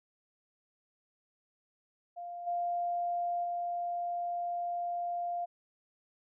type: tone with level steps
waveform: sine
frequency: 698.5 Hz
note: F5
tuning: in tune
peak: -39 / -30 / -32 dBFS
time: 2.16-5.46 s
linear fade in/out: 20 ms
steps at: 2.46 / 3.43 s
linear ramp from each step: 20 ms
effects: none